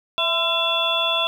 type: tone cluster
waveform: sine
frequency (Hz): 662 / 1020 / 1349 / 2697 / 3439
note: E5 / C6 / E6 / E7 / A7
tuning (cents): +7 / -44 / +40 / +39 / -40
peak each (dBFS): -26 / -27 / -29 / -26 / -21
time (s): 0.18-1.27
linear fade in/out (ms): 0
effects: 8-bit